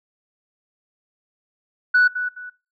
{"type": "tone with echo", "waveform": "sine", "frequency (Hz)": 1480, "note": "F#6", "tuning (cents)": 0, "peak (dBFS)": -10, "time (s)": [1.94, 2.08], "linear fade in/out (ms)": 10, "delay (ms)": 210, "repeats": 2, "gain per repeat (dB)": -11, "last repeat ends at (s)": 2.5, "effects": ["noise-tail reverb RT60 0.3 s tail -22 dB re dry", "tanh soft clip ceiling -9 dBFS"]}